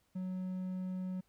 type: tone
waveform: triangle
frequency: 185 Hz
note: F#3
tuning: in tune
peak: -34 dBFS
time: 0.15-1.21 s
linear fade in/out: 10 ms
effects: pink hiss -75 dBFS RMS until 1.28 s